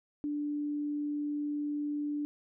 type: tone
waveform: sine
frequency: 293.7 Hz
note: D4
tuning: in tune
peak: -31 dBFS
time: 0.24-2.25 s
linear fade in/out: 0 ms
effects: none